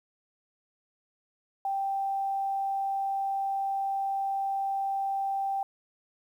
sine tone, 784 Hz, G5, in tune, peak -27 dBFS, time 1.65-5.63 s, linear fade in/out 2 ms, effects 10-bit

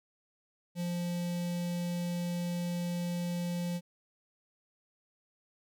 square tone with notch filter, 174.6 Hz, F3, in tune, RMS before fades -34 dBFS, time 0.75-3.81 s, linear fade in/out 50 ms, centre 1300 Hz, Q 0.82, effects none

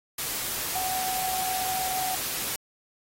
sine tone in noise, 749 Hz, F#5, 21 cents sharp, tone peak -29 dBFS, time 0.75-2.15 s, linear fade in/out 5 ms, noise white, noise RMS -31 dBFS, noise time 0.18-2.56 s, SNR -1 dB, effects AAC 48 kbps

